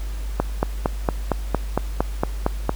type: click train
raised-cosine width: 1 ms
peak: -4 dBFS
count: 11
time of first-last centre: 0.4-2.694 s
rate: 4.36 Hz
effects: added 50 Hz sine -25 dBFS peak until 2.75 s + pink hiss -43 dBFS RMS until 2.75 s